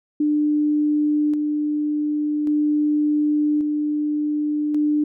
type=tone with tremolo; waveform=sine; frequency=298.6 Hz; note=D4; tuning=29 cents sharp; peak=-16 dBFS; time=0.2-5.04 s; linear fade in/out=5 ms; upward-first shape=square; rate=0.44 Hz; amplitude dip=30%; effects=none